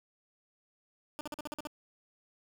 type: tone bursts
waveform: 15% pulse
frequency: 299.2 Hz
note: D4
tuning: 32 cents sharp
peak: -31 dBFS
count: 8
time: 1.19-1.672 s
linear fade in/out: 0 ms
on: 20 ms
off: 46 ms
effects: none